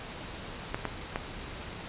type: clicks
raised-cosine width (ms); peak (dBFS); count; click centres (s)
0.5; -15; 3; 0.745 / 0.853 / 1.159
effects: pink hiss -41 dBFS RMS until 1.88 s + resampled to 8000 Hz